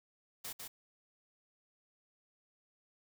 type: noise with echo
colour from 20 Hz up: white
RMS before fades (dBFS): -43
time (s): 0.44-0.53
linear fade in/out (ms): 10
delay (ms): 150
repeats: 1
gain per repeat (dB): -3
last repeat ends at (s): 0.68
effects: none